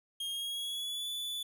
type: tone with pitch glide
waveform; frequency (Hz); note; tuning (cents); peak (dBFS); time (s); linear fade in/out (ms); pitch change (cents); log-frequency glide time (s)
45% pulse; 3237 to 3469; G#7 to A7; -45 to -25; -35; 0.2-1.43; 5; +120; 0.3-1.09
effects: none